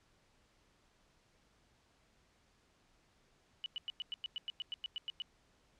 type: tone bursts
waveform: sine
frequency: 2960 Hz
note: F#7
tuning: in tune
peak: -37 dBFS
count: 14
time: 3.64-5.22 s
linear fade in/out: 0 ms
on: 20 ms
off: 100 ms
effects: pink hiss -71 dBFS RMS until 5.79 s + low-pass 7000 Hz 12 dB/octave